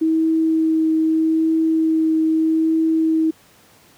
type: tone with vibrato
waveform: sine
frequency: 320 Hz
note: D#4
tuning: 49 cents sharp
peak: -14 dBFS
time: 0.01-3.31 s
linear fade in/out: 10 ms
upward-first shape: triangle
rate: 0.8 Hz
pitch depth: 12 cents each way
effects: pink hiss -51 dBFS RMS until 3.97 s + high-pass 100 Hz 12 dB/octave